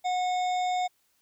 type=harmonic tone with a mistuned harmonic; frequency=729 Hz; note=F#5; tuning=26 cents flat; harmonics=1 / 3 / 5 / 7 / 9 / 10; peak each=-25 / -39 / -40 / -50 / -55 / -48 dBFS; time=0.04-0.88 s; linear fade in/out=20 ms; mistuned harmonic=9; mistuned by=+52 cents; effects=white hiss -70 dBFS RMS until 1.21 s